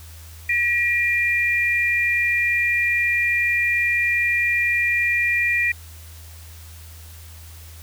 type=tone pair together; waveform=sine; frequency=1918.4 / 2396 Hz; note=A#6 / D7; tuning=+49 / +34 cents; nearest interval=major third; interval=385 cents; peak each=-20 dBFS; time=0.49-5.72 s; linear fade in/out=5 ms; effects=added 81 Hz sine -39 dBFS peak until 7.82 s + white hiss -46 dBFS RMS until 7.82 s